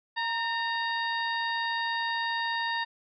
harmonic tone with a mistuned harmonic, 932.3 Hz, A#5, in tune, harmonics 1 / 2 / 3 / 4 / 5, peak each -31 / -31 / -41 / -37 / -41 dBFS, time 0.16-2.85 s, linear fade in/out 20 ms, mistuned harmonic 2, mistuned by -43 cents, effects none

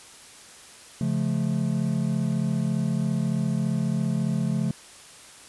triangle chord, Db augmented, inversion none, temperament just, 138.59 / 173.24 / 216.5 Hz, Db3 / F3 / A3, 0 / -14 / -28 cents, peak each -25 / -25 / -25 dBFS, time 1.01-4.71 s, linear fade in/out 2 ms, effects white hiss -47 dBFS RMS until 5.48 s + resampled to 24000 Hz

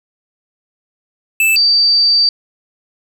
square / sine tone pair in turn, 2637 / 4639 Hz, E7 / D8, 0 / -22 cents, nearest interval minor seventh, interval 978 cents, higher second, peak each -10 / -8 dBFS, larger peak second, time 1.4-1.56 / 1.56-2.29 s, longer second, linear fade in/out 2 ms, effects none

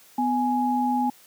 sine tone pair together, 250 / 834.1 Hz, B3 / G#5, +21 / +7 cents, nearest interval octave + major sixth, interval 2086 cents, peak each -23 dBFS, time 0.18-1.1 s, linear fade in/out 5 ms, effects white hiss -53 dBFS RMS until 1.26 s + high-pass 150 Hz 12 dB/octave

